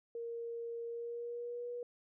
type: tone with pitch glide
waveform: sine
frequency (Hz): 466.2 to 483.5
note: A#4 to B4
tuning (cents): 0 to -37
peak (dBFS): -39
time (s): 0.15-1.83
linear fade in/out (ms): 2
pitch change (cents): +63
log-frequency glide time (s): 0.86-1.69
effects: none

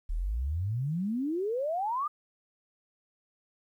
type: exponential sweep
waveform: sine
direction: up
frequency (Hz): 35.84 to 1244.5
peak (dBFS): -28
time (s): 0.09-2.08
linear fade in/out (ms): 10
effects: 11-bit

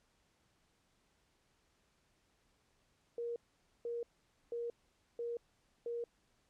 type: tone bursts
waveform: sine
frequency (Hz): 471.6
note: A#4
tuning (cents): +20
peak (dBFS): -37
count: 5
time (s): 3.18-6.04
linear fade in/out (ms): 2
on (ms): 180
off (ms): 490
effects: pink hiss -75 dBFS RMS until 6.49 s + low-pass 9000 Hz 12 dB/octave

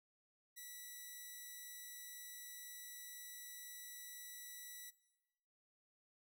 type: tone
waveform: 5% pulse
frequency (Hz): 1954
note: B6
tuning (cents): -19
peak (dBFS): -40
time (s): 0.56-4.91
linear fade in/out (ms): 20
effects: noise-tail reverb RT60 1.0 s tail -18 dB re dry

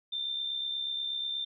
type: tone with amplitude modulation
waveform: sine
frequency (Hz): 3581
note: A7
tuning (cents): +30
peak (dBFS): -29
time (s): 0.12-1.45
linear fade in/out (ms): 10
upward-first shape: sine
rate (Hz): 68.3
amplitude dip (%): 50
effects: none

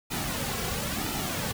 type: noise with flanger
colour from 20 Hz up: pink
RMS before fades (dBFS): -31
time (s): 0.1-1.53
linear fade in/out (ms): 20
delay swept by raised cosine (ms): 1.8 to 3.3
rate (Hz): 0.98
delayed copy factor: -0.6
effects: none

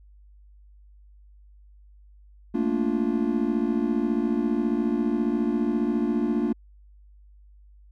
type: chord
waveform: triangle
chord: Bb major seventh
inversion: third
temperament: just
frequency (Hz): 218.5 / 233.1 / 291.4 / 349.6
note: A3 / Bb3 / D4 / F4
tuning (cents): -12 / 0 / -13 / +2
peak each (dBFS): -27 / -24 / -25 / -27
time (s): 2.54-6.53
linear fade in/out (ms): 10
effects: added 50 Hz sine -49 dBFS peak until 7.91 s

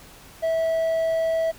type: tone with hard clipping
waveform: triangle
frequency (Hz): 652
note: E5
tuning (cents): -19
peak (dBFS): -21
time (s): 0.42-1.52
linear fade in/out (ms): 20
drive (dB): 6
effects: pink hiss -47 dBFS RMS until 1.58 s

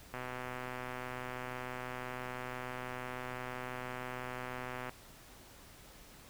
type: click train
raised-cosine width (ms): 0.5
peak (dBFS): -26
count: 600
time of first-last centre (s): 0.14-4.894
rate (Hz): 126
effects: pink hiss -56 dBFS RMS until 6.29 s

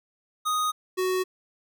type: tone pair in turn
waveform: square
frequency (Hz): 1244.5 / 371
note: D#6 / F#4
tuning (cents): 0 / +5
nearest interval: octave + major sixth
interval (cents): 2095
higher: first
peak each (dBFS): -24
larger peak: neither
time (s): 0.45-0.72 / 0.97-1.24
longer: neither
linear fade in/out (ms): 20
effects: none

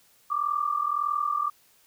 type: tone pair together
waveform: sine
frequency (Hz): 1158.3 / 1200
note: D6 / D6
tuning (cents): -24 / +37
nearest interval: minor second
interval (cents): 61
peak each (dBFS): -27 / -27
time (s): 0.3-1.5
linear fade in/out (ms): 10
effects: white hiss -61 dBFS RMS until 1.86 s

